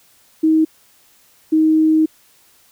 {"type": "tone pair in turn", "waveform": "sine", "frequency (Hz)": [316.4, 314.6], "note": ["D#4", "D#4"], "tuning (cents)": [29, 19], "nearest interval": "unison", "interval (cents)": 10, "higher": "first", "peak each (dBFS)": -10, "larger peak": "neither", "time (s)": [[0.43, 0.65], [1.52, 2.06]], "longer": "second", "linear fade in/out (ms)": 10, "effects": ["white hiss -53 dBFS RMS until 2.71 s"]}